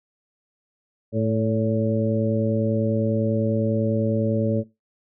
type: harmonic tone with a mistuned harmonic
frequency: 110 Hz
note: A2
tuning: in tune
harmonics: 1 / 2 / 3 / 4 / 5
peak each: -24 / -24 / -30 / -27 / -26 dBFS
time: 1.12-4.64 s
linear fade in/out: 50 ms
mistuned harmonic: 5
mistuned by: +37 cents
effects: noise-tail reverb RT60 0.2 s tail -17 dB re dry